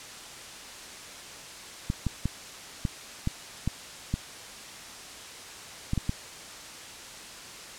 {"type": "clicks", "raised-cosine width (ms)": 5, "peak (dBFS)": -14, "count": 10, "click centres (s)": [1.901, 2.067, 2.256, 2.852, 3.274, 3.676, 4.14, 5.934, 5.977, 6.094], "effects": ["white hiss -43 dBFS RMS until 7.78 s", "low-pass 8000 Hz 12 dB/octave"]}